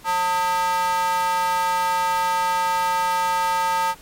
square tone with high-pass filter, 180 Hz, F#3, 47 cents flat, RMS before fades -21 dBFS, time 0.04-3.95 s, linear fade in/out 50 ms, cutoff 1000 Hz, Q 8.4, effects pink hiss -47 dBFS RMS until 4.01 s + MP3 64 kbps

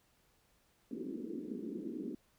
pink band-pass noise, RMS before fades -42 dBFS, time 0.91-2.15 s, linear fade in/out 2 ms, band 210 to 390 Hz, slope 48 dB/octave, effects pink hiss -72 dBFS RMS until 2.38 s

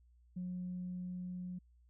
sine tone with level ramp, 180.5 Hz, F#3, 43 cents flat, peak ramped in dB -37 to -40 dBFS, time 0.36-1.59 s, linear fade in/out 10 ms, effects tanh soft clip ceiling -34 dBFS + added 60 Hz sine -63 dBFS peak until 1.89 s

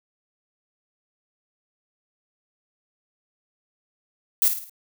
violet noise with echo, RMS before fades -18 dBFS, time 4.42-4.48 s, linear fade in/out 0 ms, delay 54 ms, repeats 4, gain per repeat -7 dB, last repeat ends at 4.696 s, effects none

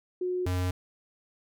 sine / square tone pair in turn, 363.1 / 90.78 Hz, F#4 / F#2, -33 / -32 cents, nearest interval 2 octaves, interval 2399 cents, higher first, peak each -27 dBFS, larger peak neither, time 0.21-0.46 / 0.46-0.71 s, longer neither, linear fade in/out 5 ms, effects none

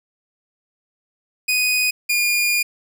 sawtooth tone pair in turn, 2489 / 2425 Hz, D#7 / D#7, 0 / -45 cents, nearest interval unison, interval 45 cents, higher first, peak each -13 dBFS, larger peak neither, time 1.48-1.91 / 2.09-2.63 s, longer second, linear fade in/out 10 ms, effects none

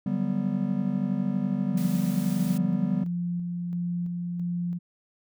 triangle chord, G major seventh, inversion second, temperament just, 147 / 183.75 / 196 / 245 Hz, D3 / F#3 / G3 / B3, +2 / -12 / 0 / -14 cents, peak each -31 / -31 / -25 / -28 dBFS, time 0.06-3.04 s, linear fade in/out 5 ms
sine tone with tremolo, 174.61 Hz, F3, in tune, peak -26 dBFS, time 1.73-4.79 s, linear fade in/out 20 ms, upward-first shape square, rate 1.5 Hz, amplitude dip 25%
white noise, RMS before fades -43 dBFS, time 1.77-2.58 s, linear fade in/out 5 ms
effects none

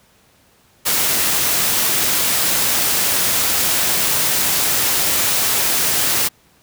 white noise, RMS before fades -17 dBFS, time 0.85-6.29 s, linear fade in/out 20 ms, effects pink hiss -54 dBFS RMS until 6.62 s + high-pass 60 Hz 12 dB/octave

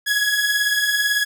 sawtooth beating tone pair, 1661.2 / 1679.2 Hz, G#6 / G#6, 0 / +19 cents, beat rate 18 Hz, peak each -20 / -15 dBFS, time 0.06-1.25 s, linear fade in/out 20 ms, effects none

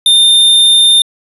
square tone, 3616 Hz, A7, 47 cents sharp, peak -5 dBFS, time 0.06-1.02 s, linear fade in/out 2 ms, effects resampled to 32000 Hz + 7-bit

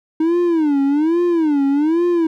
triangle tone with vibrato, 311.1 Hz, D#4, in tune, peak -11 dBFS, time 0.2-2.27 s, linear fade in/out 5 ms, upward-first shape sine, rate 1.2 Hz, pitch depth 210 cents each way, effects none

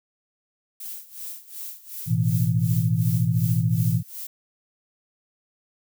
violet noise with tremolo, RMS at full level -34 dBFS, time 0.8-4.27 s, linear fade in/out 5 ms, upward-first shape sine, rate 2.7 Hz, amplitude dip 85%
sine chord, A suspended second, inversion none, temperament just, 110 / 123.75 / 165 Hz, A2 / B2 / E3, 0 / +4 / +2 cents, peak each -23 dBFS, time 2.06-4.03 s, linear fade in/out 50 ms
effects none

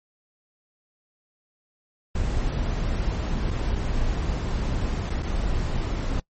brown noise with dropouts, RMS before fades -25 dBFS, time 2.15-6.2 s, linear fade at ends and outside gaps 5 ms, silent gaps 3.507-3.511 / 3.753-3.756 / 5.097-5.101 / 5.225-5.229 s, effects noise-tail reverb RT60 0.1 s tail -22 dB re dry + MP3 32 kbps

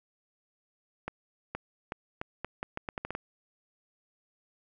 accelerating click train, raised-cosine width 0.5 ms, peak -19 dBFS, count 12, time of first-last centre 1.08-3.151 s, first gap 470 ms, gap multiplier 0.79, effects none

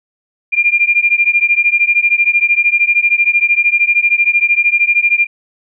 sine beating tone pair, 2394 / 2407 Hz, D7 / D7, +33 / +42 cents, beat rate 13 Hz, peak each -12 dBFS, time 0.52-5.27 s, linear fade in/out 20 ms, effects none

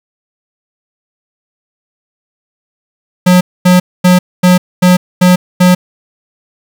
square tone bursts, 180.8 Hz, F#3, 40 cents flat, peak -4 dBFS, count 7, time 3.26-5.75 s, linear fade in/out 10 ms, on 150 ms, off 240 ms, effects 7-bit

